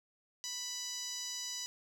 10% pulse tone with band-pass filter, 987.8 Hz, B5, in tune, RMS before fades -41 dBFS, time 0.44-1.66 s, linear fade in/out 0 ms, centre 6200 Hz, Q 1.9, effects none

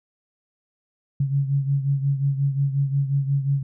sine beating tone pair, 138 / 143.6 Hz, C#3 / D3, -7 / -39 cents, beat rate 5.6 Hz, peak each -20 / -26 dBFS, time 1.2-3.63 s, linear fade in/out 5 ms, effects none

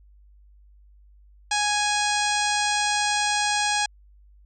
harmonic tone with a mistuned harmonic, 830.6 Hz, G#5, in tune, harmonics 1 / 2 / 3 / 4 / 5 / 6 / 7 / 8 / 9 / 10, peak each -25 / -28 / -30 / -31 / -32 / -33 / -33 / -34 / -35 / -35 dBFS, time 1.51-3.86 s, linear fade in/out 5 ms, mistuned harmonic 7, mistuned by -31 cents, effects added 50 Hz sine -50 dBFS peak until 4.45 s

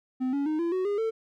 triangle tone with pitch steps, 256.9 / 281.8 / 309.1 / 339 / 371.8 / 407.8 / 447.3 Hz, C4 / C#4 / D#4 / E4 / F#4 / G#4 / A4, -32 / +29 / -11 / +49 / +8 / -32 / +28 cents, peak -23 dBFS, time 0.2-1.11 s, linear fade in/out 20 ms, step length 130 ms, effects none

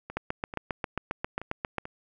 two click trains, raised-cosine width 0.5 ms, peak -23 / -14 dBFS, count 5 / 13, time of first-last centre 0.1-1.854 / 0.17-1.783 s, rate 2.28 / 7.44 Hz, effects none

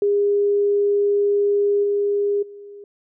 sine tone with level steps, 406.7 Hz, G#4, 36 cents flat, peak -15 / -17 / -36 dBFS, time 0.02-2.84 s, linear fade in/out 2 ms, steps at 1.83 / 2.42 s, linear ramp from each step 10 ms, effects none

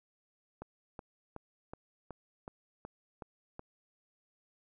click train, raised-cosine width 1 ms, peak -29 dBFS, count 9, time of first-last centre 0.62-3.594 s, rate 2.69 Hz, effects none

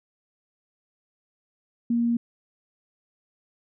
sine tone, 235.3 Hz, A#3, 16 cents sharp, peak -20 dBFS, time 1.9-2.17 s, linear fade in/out 5 ms, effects none

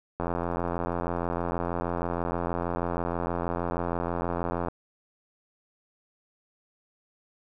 click train, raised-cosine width 1 ms, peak -15 dBFS, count 388, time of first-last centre 0.2-4.684 s, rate 86.3 Hz, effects none

